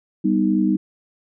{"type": "chord", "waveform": "sine", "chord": "G augmented", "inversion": "none", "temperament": "equal", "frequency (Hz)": [196, 246.9, 311.1], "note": ["G3", "B3", "D#4"], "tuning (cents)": [0, 0, 0], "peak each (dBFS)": [-19, -22, -19], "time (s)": [0.24, 0.77], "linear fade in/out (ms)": 10, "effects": []}